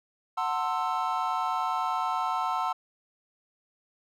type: chord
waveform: triangle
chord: F# half-diminished seventh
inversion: none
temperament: equal with one note detuned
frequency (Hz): 740 / 896.9 / 1046.5 / 1318.5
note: F#5 / A5 / C6 / E6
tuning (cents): 0 / +33 / 0 / 0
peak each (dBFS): -30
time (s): 0.37-2.73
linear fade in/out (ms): 10
effects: none